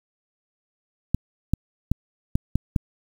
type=clicks; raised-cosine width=5 ms; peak=-7 dBFS; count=6; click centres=1.146 / 1.536 / 1.916 / 2.355 / 2.556 / 2.762 s; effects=7-bit